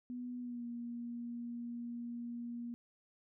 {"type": "tone with pitch glide", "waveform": "sine", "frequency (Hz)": [246.3, 237.6], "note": ["B3", "A#3"], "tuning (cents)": [-5, 33], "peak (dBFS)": -40, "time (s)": [0.1, 2.74], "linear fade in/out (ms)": 0, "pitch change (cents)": -62, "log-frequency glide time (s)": [0.4, 0.65], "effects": []}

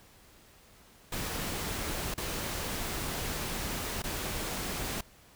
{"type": "noise with dropouts", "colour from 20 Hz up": "pink", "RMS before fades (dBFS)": -35, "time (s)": [1.12, 5.01], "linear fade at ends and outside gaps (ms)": 5, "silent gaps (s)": [[2.141, 2.177], [4.021, 4.038]], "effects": ["pink hiss -58 dBFS RMS until 5.35 s"]}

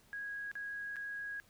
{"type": "tone with dropouts", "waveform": "sine", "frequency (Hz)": 1651, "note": "G#6", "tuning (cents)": -11, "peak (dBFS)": -39, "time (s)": [0.13, 1.4], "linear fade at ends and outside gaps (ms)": 0, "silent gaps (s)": [[0.515, 0.554], [0.959, 0.966]], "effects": ["pink hiss -66 dBFS RMS until 1.49 s"]}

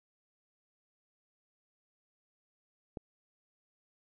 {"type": "click", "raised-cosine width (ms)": 2, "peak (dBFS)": -26, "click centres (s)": 2.972, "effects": []}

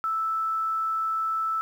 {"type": "tone", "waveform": "sine", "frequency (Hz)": 1317, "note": "E6", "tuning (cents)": -2, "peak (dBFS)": -24, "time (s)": [0.04, 1.61], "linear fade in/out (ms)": 0, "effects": ["9-bit"]}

